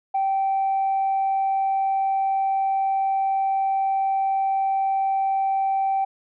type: tone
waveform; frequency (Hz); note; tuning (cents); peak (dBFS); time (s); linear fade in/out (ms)
sine; 777; G5; -16; -18; 0.14-6.05; 10
effects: tanh soft clip ceiling -16 dBFS